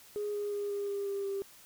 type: tone with pitch steps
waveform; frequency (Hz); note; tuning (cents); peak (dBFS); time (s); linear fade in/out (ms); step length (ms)
sine; 415.3 / 411.7 / 408.2 / 404.6 / 401.2 / 397.7 / 394.3; G#4 / G#4 / G#4 / G#4 / G4 / G4 / G4; 0 / -15 / -30 / -45 / +40 / +25 / +10; -31; 0.16-1.42; 0; 180
effects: tanh soft clip ceiling -28 dBFS + white hiss -56 dBFS RMS until 1.65 s